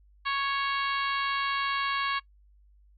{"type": "harmonic tone with a mistuned harmonic", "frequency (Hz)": 554.4, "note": "C#5", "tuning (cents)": 0, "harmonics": [2, 3, 4, 5, 6, 7, 8], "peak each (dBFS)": [-29, -33, -35, -37, -39, -40, -41], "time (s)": [0.25, 2.2], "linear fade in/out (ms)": 20, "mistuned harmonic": 6, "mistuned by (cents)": -26, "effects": ["noise-tail reverb RT60 0.1 s tail -22 dB re dry", "added 50 Hz sine -56 dBFS peak until 2.97 s"]}